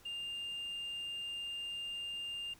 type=tone; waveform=sine; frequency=2803 Hz; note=F7; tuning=6 cents sharp; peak=-36 dBFS; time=0.05-2.54 s; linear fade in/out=10 ms; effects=tanh soft clip ceiling -38 dBFS + pink hiss -62 dBFS RMS until 2.59 s